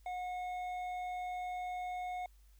sine tone with hard clipping, 726 Hz, F#5, 33 cents flat, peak -39 dBFS, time 0.06-2.26 s, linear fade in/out 2 ms, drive 7 dB, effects added 50 Hz sine -59 dBFS peak until 2.59 s + white hiss -73 dBFS RMS until 2.59 s

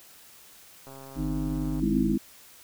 click train, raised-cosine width 1 ms, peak -32 dBFS, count 126, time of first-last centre 0.87-1.796 s, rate 135 Hz
harmonic tone, 51.3 Hz, G#1, 21 cents flat, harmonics 1 / 3 / 5 / 6, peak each -32 / -32 / -32 / -32 dBFS, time 1.15-2.18 s, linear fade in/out 50 ms
sine chord, Ab augmented, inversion none, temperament equal, 207.7 / 261.6 / 329.6 Hz, Ab3 / C4 / E4, 0 / 0 / 0 cents, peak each -26 / -28 / -28 dBFS, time 1.82-2.18 s, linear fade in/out 10 ms
effects white hiss -52 dBFS RMS until 2.63 s

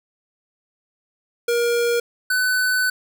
square tone pair in turn, 473.7 / 1503.9 Hz, A#4 / F#6, +28 / +28 cents, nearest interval octave + minor sixth, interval 2000 cents, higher second, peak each -18 dBFS, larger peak neither, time 1.48-2 / 2.3-2.9 s, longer second, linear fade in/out 5 ms, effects none

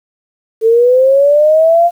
sine linear sweep, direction up, 440 to 700 Hz, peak -5 dBFS, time 0.61-1.91 s, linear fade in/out 50 ms, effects 7-bit

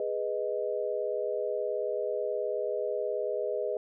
sine chord, G# minor, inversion none, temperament equal, 415.3 / 493.9 / 622.3 Hz, G#4 / B4 / D#5, 0 / 0 / 0 cents, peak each -33 dBFS, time 0-3.77 s, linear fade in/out 2 ms, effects none

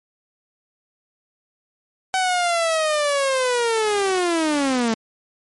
sawtooth linear sweep, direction down, 760 to 218.8 Hz, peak -14 dBFS, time 2.14-4.94 s, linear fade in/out 0 ms, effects MP3 48 kbps

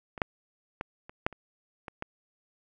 clicks, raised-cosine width 0.5 ms, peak -25 / -10 / -18 / -29 / -10 / -30 / -24 / -19 dBFS, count 8, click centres 0.178 / 0.218 / 0.811 / 1.095 / 1.265 / 1.327 / 1.882 / 2.024 s, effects none

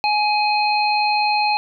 harmonic tone, 838 Hz, G#5, 15 cents sharp, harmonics 1 / 3 / 5, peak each -17 / -22 / -24 dBFS, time 0.04-1.57 s, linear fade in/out 0 ms, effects none

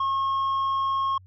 triangle tone with tanh clipping, 1084 Hz, C#6, 39 cents flat, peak -23 dBFS, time 0-1.18 s, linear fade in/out 5 ms, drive 8 dB, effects added 93 Hz sine -48 dBFS peak until 1.26 s

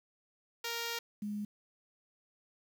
5% pulse / sine tone pair in turn, 466.2 / 207.7 Hz, A#4 / G#3, 0 / 0 cents, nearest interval octave + major second, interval 1400 cents, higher first, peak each -24 / -35 dBFS, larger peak first, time 0.64-0.99 / 1.22-1.45 s, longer first, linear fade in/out 5 ms, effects 10-bit

